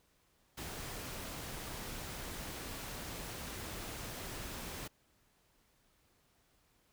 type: noise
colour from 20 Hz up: pink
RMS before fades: -44 dBFS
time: 0.57-4.88 s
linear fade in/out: 10 ms
effects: pink hiss -72 dBFS RMS until 6.92 s